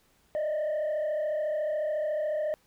sine tone with frequency modulation, 611 Hz, D#5, 32 cents flat, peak -24 dBFS, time 0.35-2.54 s, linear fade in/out 0 ms, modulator 34 Hz, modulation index 0.66, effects tanh soft clip ceiling -26 dBFS + pink hiss -66 dBFS RMS until 2.66 s

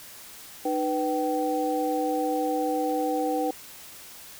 sine tone cluster, 304.9 / 494.4 / 770 Hz, D#4 / B4 / G5, -35 / +2 / -31 cents, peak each -28 dBFS, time 0.65-3.51 s, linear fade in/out 5 ms, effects white hiss -45 dBFS RMS until 4.39 s

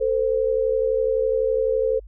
sine tone pair together, 447.1 / 519 Hz, A4 / C5, +28 / -14 cents, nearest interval minor third, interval 258 cents, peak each -21 dBFS, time 0-2 s, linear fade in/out 20 ms, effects added 50 Hz sine -39 dBFS peak until 2.07 s

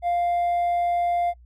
triangle tone with hard clipping, 698.5 Hz, F5, in tune, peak -19 dBFS, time 0.02-1.34 s, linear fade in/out 50 ms, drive 1 dB, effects noise-tail reverb RT60 0.1 s tail -26 dB re dry + added 60 Hz sine -47 dBFS peak until 1.45 s

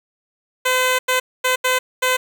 10% pulse tone bursts at uneven times, 510 Hz, C5, 44 cents flat, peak -7 dBFS, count 5, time 0.65-0.99 / 1.08-1.2 / 1.44-1.56 / 1.64-1.79 / 2.02-2.17 s, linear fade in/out 10 ms, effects 8-bit

